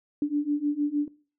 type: beating tone pair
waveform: sine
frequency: 289.1 / 295.6 Hz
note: D4 / D4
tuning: -27 / +11 cents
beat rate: 6.5 Hz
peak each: -27 / -26 dBFS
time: 0.22-1.08 s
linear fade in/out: 2 ms
effects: noise-tail reverb RT60 0.4 s tail -20 dB re dry